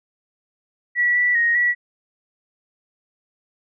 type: tone with pitch steps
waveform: sine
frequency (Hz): 1941 / 1960 / 1873 / 1940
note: B6 / B6 / A#6 / B6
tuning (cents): -31 / -14 / +8 / -31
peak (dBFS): -15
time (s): 0.95-1.75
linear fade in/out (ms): 50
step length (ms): 200
effects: none